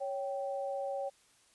sine tone pair together, 554.9 / 780 Hz, C#5 / G5, +2 / -9 cents, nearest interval tritone, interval 589 cents, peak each -35 / -39 dBFS, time 0-1.1 s, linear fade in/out 20 ms, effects white hiss -66 dBFS RMS until 1.54 s + resampled to 24000 Hz

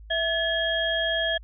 sine tone cluster, 658 / 1714 / 3259 Hz, E5 / A6 / G#7, -3 / -46 / -33 cents, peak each -27 dBFS, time 0.1-1.38 s, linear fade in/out 10 ms, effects added 53 Hz sine -42 dBFS peak until 1.43 s

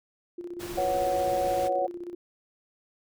sine tone with tremolo, 349.2 Hz, F4, in tune, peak -33 dBFS, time 0.38-2.15 s, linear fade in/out 5 ms, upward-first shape square, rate 16 Hz, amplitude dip 60%
pink noise, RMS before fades -40 dBFS, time 0.59-1.69 s, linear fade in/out 20 ms
sine chord, B suspended second, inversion none, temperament equal, 493.9 / 554.4 / 740 Hz, B4 / C#5 / F#5, 0 / 0 / 0 cents, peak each -33 / -27 / -27 dBFS, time 0.77-1.87 s, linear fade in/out 10 ms
effects none

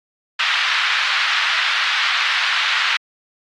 pink band-pass noise, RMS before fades -19 dBFS, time 0.39-2.97 s, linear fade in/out 5 ms, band 1300 to 3900 Hz, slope 24 dB/octave, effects AAC 48 kbps

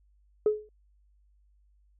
sine tone with exponential decay, 424.9 Hz, G#4, 40 cents sharp, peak -16 dBFS, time 0.46-0.69 s, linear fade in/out 2 ms, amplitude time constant 48 ms, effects tanh soft clip ceiling -15 dBFS + added 50 Hz sine -61 dBFS peak until 1.99 s

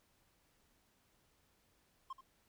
triangle tone with echo, 1060 Hz, C6, 22 cents sharp, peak -40 dBFS, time 2.1-2.13 s, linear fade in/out 5 ms, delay 80 ms, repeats 1, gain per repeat -12 dB, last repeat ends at 2.21 s, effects pink hiss -74 dBFS RMS until 2.48 s

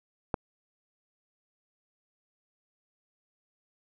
click, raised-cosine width 1 ms, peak -13 dBFS, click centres 0.342 s, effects none

